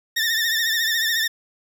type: tone with vibrato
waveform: 20% pulse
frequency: 1810 Hz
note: A6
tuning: 48 cents sharp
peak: -14 dBFS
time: 0.16-1.28 s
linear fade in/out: 10 ms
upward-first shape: triangle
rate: 14 Hz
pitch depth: 77 cents each way
effects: none